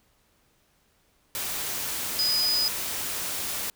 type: tone in noise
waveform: sine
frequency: 4978 Hz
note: D#8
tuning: in tune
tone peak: -22 dBFS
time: 2.19-2.68 s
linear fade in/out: 0 ms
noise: white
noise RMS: -31 dBFS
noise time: 1.35-3.7 s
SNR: +6 dB
effects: pink hiss -66 dBFS RMS until 3.75 s